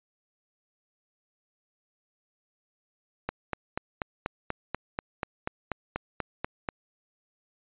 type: click train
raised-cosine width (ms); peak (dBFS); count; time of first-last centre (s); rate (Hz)
0.5; -14; 15; 3.29-6.688; 4.12
effects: resampled to 8000 Hz